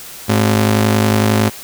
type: ring-modulated tone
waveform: sawtooth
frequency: 160 Hz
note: D#3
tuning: 49 cents sharp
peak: -4 dBFS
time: 0.28-1.5 s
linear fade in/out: 20 ms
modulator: 54.5 Hz
effects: white hiss -33 dBFS RMS until 1.63 s